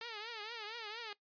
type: tone with vibrato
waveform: 5% pulse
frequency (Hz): 443.7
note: A4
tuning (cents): +14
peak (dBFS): -31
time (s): 0.01-1.13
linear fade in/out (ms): 2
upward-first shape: triangle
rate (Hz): 4.3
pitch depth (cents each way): 150
effects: noise-tail reverb RT60 0.1 s tail -18 dB re dry + resampled to 11025 Hz